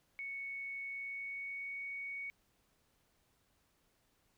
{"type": "tone with pitch glide", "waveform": "sine", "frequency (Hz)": [2217, 2232], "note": ["C#7", "C#7"], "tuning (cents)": [0, 11], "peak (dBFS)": -40, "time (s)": [0.19, 2.3], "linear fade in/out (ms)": 0, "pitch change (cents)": 11, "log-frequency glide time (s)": [0.85, 1.83], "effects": ["pink hiss -75 dBFS RMS until 4.37 s"]}